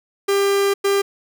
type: tone bursts at uneven times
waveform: 45% pulse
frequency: 397.7 Hz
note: G4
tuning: 25 cents sharp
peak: -15 dBFS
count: 2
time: 0.28-0.74 / 0.84-1.02 s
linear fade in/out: 10 ms
effects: none